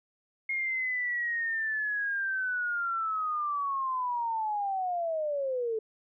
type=linear sweep; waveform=sine; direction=down; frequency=2149 to 431.5 Hz; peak=-28 dBFS; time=0.49-5.79 s; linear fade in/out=5 ms; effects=none